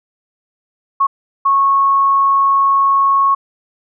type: tone bursts at uneven times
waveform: sine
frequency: 1100 Hz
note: C#6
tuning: 14 cents flat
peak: -9 dBFS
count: 2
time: 1-1.07 / 1.45-3.35 s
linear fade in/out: 10 ms
effects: none